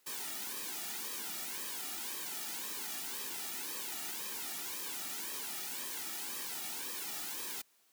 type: noise with flanger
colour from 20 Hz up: white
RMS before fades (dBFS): -41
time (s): 0.06-7.62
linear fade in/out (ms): 10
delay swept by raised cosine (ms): 1.4 to 1.95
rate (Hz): 1.9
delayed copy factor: -0.8
effects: white hiss -70 dBFS RMS until 7.92 s + high-pass 200 Hz 12 dB/octave